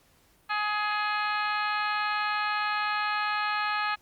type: harmonic tone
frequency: 419.7 Hz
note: G#4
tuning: 18 cents sharp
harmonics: 2 / 3 / 4 / 5 / 6 / 7 / 8 / 9 / 10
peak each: -32 / -30 / -32 / -40 / -35 / -43 / -45 / -48 / -40 dBFS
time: 0.49-3.96 s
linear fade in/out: 20 ms
effects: pink hiss -63 dBFS RMS until 4.01 s + Opus 48 kbps